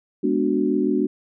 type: chord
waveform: sine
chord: G# half-diminished seventh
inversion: none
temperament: equal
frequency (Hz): 207.7 / 246.9 / 293.7 / 370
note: G#3 / B3 / D4 / F#4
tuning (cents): 0 / 0 / 0 / 0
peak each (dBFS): -25 / -24 / -22 / -23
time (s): 0.23-1.07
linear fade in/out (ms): 10
effects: none